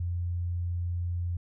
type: tone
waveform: sine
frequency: 87.31 Hz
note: F2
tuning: in tune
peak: -28 dBFS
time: 0-1.37 s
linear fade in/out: 5 ms
effects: none